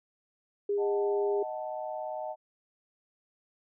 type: tone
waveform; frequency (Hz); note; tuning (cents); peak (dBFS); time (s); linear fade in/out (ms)
sine; 406.7; G#4; -36; -26; 0.69-1.43; 5
type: chord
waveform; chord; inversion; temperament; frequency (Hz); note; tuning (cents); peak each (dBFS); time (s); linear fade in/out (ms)
sine; D# diminished; none; equal; 622.3 / 740 / 880; D#5 / F#5 / A5; 0 / 0 / 0; -36 / -39 / -40; 0.77-2.36; 50
effects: none